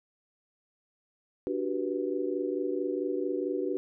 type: chord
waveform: sine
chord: G major seventh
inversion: second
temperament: just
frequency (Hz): 294 / 367.5 / 392 / 490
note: D4 / F#4 / G4 / B4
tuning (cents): +2 / -12 / 0 / -14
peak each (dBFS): -34 / -32 / -35 / -35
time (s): 1.47-3.77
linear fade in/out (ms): 0
effects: none